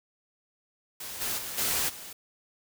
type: noise with level steps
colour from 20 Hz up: white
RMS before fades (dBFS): -39 / -31 / -37 / -28 / -43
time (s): 1-2.13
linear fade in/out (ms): 5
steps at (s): 1.2 / 1.37 / 1.57 / 1.88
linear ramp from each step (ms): 20
effects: none